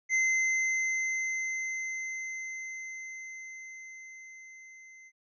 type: tone with level ramp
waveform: square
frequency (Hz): 2066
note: C7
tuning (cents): -22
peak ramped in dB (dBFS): -24 to -51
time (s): 0.09-5.12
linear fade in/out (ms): 50
effects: resampled to 16000 Hz